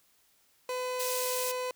30% pulse tone, 504 Hz, B4, 35 cents sharp, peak -29 dBFS, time 0.69-1.71 s, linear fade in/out 2 ms
pink high-pass noise, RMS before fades -35 dBFS, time 0.99-1.52 s, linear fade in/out 10 ms, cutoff 5200 Hz, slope 12 dB/octave
effects white hiss -67 dBFS RMS until 1.75 s

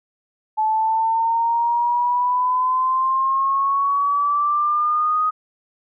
sine exponential sweep, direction up, 864 to 1253 Hz, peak -16 dBFS, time 0.57-5.31 s, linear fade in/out 20 ms, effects none

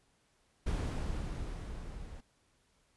brown noise with level ramp, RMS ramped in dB -32 to -47 dBFS, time 0.66-2.21 s, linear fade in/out 10 ms, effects pink hiss -72 dBFS RMS until 2.96 s + resampled to 24000 Hz

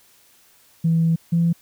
sine tone pair in turn, 164.4 / 168.73 Hz, E3 / E3, -4 / +41 cents, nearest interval unison, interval 45 cents, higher second, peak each -14 dBFS, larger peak neither, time 0.84-1.16 / 1.32-1.53 s, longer first, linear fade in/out 10 ms, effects tanh soft clip ceiling -10 dBFS + white hiss -55 dBFS RMS until 1.61 s

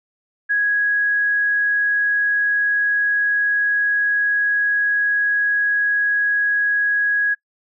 sine tone, 1661.2 Hz, G#6, in tune, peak -15 dBFS, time 0.49-7.35 s, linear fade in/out 20 ms, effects noise-tail reverb RT60 0.1 s tail -24 dB re dry

